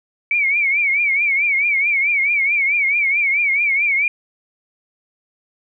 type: tone with vibrato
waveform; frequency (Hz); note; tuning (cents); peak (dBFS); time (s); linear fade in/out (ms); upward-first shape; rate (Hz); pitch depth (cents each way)
sine; 2269; C#7; +40; -14; 0.31-4.08; 2; triangle; 4.6; 130
effects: none